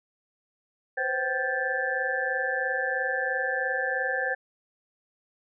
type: tone cluster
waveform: sine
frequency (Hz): 503 / 526 / 768 / 1587 / 1743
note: B4 / C5 / G5 / G6 / A6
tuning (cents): +32 / +9 / -36 / +21 / -17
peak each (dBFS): -36 / -32 / -34 / -31 / -29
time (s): 0.97-4.35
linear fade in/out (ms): 10
effects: none